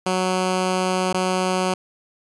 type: tone with dropouts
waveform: 10% pulse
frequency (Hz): 185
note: F#3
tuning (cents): 0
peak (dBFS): -11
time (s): 0.06-1.74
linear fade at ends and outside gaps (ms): 5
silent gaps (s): 1.129-1.142
effects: resampled to 24000 Hz